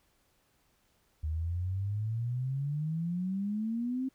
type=exponential sweep; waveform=sine; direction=up; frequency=75.7 to 266.9 Hz; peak=-30 dBFS; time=1.23-4.09 s; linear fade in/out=10 ms; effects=pink hiss -71 dBFS RMS until 4.14 s